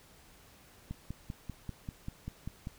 click train, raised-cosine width 5 ms, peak -26 dBFS, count 10, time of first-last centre 0.91-2.671 s, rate 5.11 Hz, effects pink hiss -59 dBFS RMS until 2.78 s

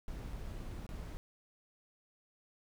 brown noise with dropouts, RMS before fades -43 dBFS, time 0.08-1.17 s, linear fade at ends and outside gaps 0 ms, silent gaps 0.185-0.189 / 0.328-0.332 / 0.865-0.891 s, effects none

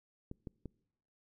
clicks, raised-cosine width 3 ms, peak -30 dBFS, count 3, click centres 0.314 / 0.472 / 0.657 s, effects noise-tail reverb RT60 0.8 s tail -25 dB re dry

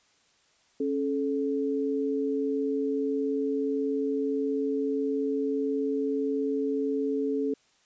sine tone pair together, 274.5 / 432.9 Hz, C#4 / A4, -17 / -28 cents, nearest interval minor sixth, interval 789 cents, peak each -28 dBFS, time 0.8-7.54 s, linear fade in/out 5 ms, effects white hiss -65 dBFS RMS until 7.85 s + resampled to 16000 Hz

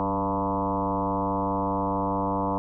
sine tone with frequency modulation, 587 Hz, D5, 1 cent flat, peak -23 dBFS, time 0-2.58 s, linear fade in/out 0 ms, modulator 99.9 Hz, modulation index 4.8, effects none

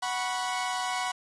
sawtooth chord, F# suspended fourth, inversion none, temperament equal with one note detuned, 740 / 979.2 / 1108.7 Hz, F#5 / B5 / C#6, 0 / -15 / 0 cents, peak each -28 / -29 / -32 dBFS, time 0.02-1.12 s, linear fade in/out 10 ms, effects resampled to 22050 Hz + 8-bit

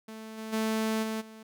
sawtooth tone with level steps, 220 Hz, A3, in tune, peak -37 / -33 / -23 / -27 / -42 dBFS, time 0.08-1.43 s, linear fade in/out 5 ms, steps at 0.37 / 0.52 / 1.02 / 1.2 s, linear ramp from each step 20 ms, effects none

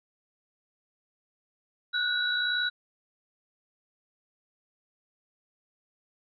sine tone cluster, 1462 / 1523 / 3901 Hz, F#6 / F#6 / B7, -21 / +50 / -22 cents, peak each -28 / -35 / -29 dBFS, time 1.93-2.7 s, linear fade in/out 20 ms, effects none

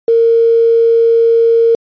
sine tone with quantisation, 460 Hz, A#4, 23 cents flat, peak -6 dBFS, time 0.08-1.75 s, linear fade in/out 2 ms, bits 5, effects resampled to 11025 Hz

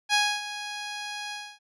10% pulse tone with ADSR envelope, 829 Hz, G#5, 3 cents flat, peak -11 dBFS, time 0.09-1.59 s, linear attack 47 ms, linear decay 270 ms, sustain -14 dB, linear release 270 ms, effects resampled to 24000 Hz

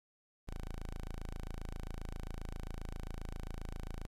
sawtooth tone, 27.5 Hz, A0, in tune, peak -36 dBFS, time 0.47-4.07 s, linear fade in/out 20 ms, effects resampled to 32000 Hz + 11-bit

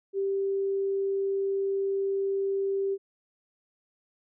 sine tone, 392 Hz, G4, in tune, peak -25 dBFS, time 0.13-2.98 s, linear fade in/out 50 ms, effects none

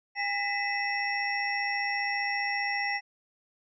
sine tone cluster, 810 / 1886 / 2001 / 2602 / 5520 Hz, G#5 / A#6 / B6 / E7 / F8, -43 / +20 / +22 / -23 / -21 cents, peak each -33 / -39 / -30 / -37 / -38 dBFS, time 0.15-3.01 s, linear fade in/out 50 ms, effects none

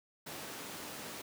pink high-pass noise, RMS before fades -45 dBFS, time 0.26-1.22 s, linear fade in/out 10 ms, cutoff 190 Hz, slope 12 dB/octave, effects none

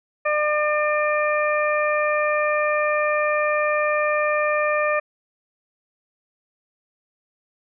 harmonic tone, 600 Hz, D5, 37 cents sharp, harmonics 1 / 2 / 3 / 4, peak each -21 / -24 / -26 / -27 dBFS, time 0.25-5 s, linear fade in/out 10 ms, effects none

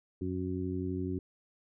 harmonic tone, 91.9 Hz, F#2, 11 cents flat, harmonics 1 / 2 / 3 / 4, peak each -37 / -39 / -36 / -38 dBFS, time 0.21-1.19 s, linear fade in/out 5 ms, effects none

